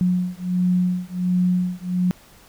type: beating tone pair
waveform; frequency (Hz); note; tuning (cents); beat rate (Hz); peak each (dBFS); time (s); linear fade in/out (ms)
sine; 179.9 / 181.3; F#3 / F#3; -48 / -35; 1.4; -21; 0.01-2.11; 0
effects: pink hiss -50 dBFS RMS until 2.48 s